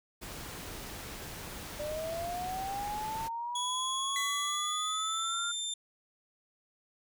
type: noise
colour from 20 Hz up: pink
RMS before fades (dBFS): -43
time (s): 0.21-3.29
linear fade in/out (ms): 20
type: linear sweep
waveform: sine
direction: up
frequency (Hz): 587.3 to 1400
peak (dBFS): -34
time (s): 1.79-5.52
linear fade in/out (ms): 10
type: tone with pitch glide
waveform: 25% pulse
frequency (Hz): 3360 to 3580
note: G#7 to A7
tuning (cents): +19 to +29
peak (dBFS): -29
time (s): 3.55-5.74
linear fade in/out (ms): 5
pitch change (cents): +110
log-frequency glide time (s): 4.44-5.36
type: tone with exponential decay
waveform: 40% pulse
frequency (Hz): 2004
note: B6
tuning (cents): +25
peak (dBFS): -32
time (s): 4.16-5.64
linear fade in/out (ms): 1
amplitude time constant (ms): 320
effects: none

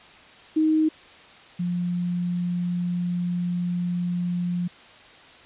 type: tone pair in turn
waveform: sine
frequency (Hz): 313.2 / 176.28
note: D#4 / F3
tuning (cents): +11 / +16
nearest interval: minor seventh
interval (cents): 995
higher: first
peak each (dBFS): -17 / -23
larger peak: first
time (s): 0.56-0.89 / 1.59-4.68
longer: second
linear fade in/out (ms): 10
effects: white hiss -48 dBFS RMS until 5.45 s + resampled to 8000 Hz

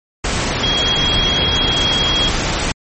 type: tone in noise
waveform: sine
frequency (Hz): 3283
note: G#7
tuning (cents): -21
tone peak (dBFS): -15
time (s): 0.63-2.29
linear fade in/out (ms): 5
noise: pink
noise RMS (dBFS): -18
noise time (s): 0.24-2.72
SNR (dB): 0
effects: MP3 32 kbps

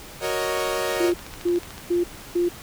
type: chord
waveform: sawtooth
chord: D# minor seventh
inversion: first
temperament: equal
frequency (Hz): 370 / 466.2 / 554.4 / 622.3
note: F#4 / A#4 / C#5 / D#5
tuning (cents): 0 / 0 / 0 / 0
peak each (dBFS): -25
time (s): 0.2-1.13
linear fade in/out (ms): 50
type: click train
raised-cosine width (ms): 0.2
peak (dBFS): -21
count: 18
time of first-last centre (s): 0.53-1.78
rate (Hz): 13.6
type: tone bursts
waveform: sine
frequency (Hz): 349.3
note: F4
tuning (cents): 0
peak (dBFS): -18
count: 4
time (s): 1-2.49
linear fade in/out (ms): 10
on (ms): 140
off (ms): 310
effects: pink hiss -41 dBFS RMS until 2.62 s

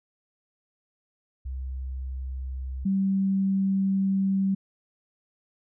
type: tone pair in turn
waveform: sine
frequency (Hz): 65.2 / 193.64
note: C2 / G3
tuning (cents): -5 / -21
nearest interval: octave + perfect fifth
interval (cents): 1884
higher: second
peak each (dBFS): -30 / -21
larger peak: second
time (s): 1.45-2.85 / 2.85-4.55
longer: second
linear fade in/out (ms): 10
effects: none

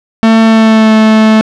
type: tone with pitch glide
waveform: 45% pulse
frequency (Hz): 224 to 218.4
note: A3 to A3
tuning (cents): +31 to -13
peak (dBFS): -3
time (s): 0.23-1.41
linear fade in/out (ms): 0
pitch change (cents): -44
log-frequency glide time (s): 0.43-0.93
effects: low-pass 4000 Hz 12 dB/octave

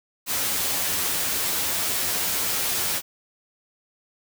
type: noise with comb filter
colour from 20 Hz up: white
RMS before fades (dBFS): -25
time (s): 0.26-3.02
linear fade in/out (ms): 50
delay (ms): 11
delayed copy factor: +0.65
effects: none

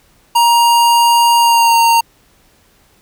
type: tone with pitch glide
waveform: square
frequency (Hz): 940 to 923.9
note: A#5 to A#5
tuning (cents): +14 to -16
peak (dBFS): -8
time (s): 0.35-2.01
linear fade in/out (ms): 10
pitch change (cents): -30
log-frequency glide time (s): 1.38-1.75
effects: pink hiss -52 dBFS RMS until 3.01 s

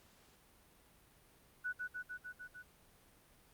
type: tone with echo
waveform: sine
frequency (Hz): 1480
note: F#6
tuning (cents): 0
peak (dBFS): -36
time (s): 1.64-1.73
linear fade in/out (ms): 20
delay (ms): 150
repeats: 6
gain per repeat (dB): -2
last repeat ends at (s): 2.63
effects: pink hiss -66 dBFS RMS until 3.53 s + Opus 48 kbps

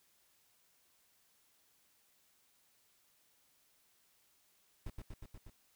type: noise with echo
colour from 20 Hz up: brown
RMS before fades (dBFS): -42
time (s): 4.86-4.9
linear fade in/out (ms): 5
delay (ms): 120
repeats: 5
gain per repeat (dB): -2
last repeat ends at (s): 5.5
effects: white hiss -72 dBFS RMS until 5.75 s

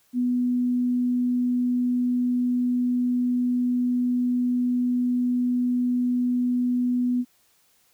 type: tone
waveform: sine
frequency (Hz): 246.9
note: B3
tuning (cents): 0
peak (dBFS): -20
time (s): 0.13-7.25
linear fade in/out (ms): 50
effects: white hiss -63 dBFS RMS until 7.93 s

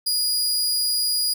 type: tone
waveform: sawtooth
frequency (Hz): 4889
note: D#8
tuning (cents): -31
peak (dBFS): -17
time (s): 0.06-1.34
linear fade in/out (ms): 10
effects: none

